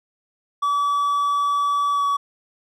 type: tone with pitch glide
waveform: triangle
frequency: 1147 to 1134.5 Hz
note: D6 to C#6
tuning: -41 to +40 cents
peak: -16 dBFS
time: 0.62-2.17 s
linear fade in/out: 10 ms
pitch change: -19 cents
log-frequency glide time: 1.92-2.05 s
effects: none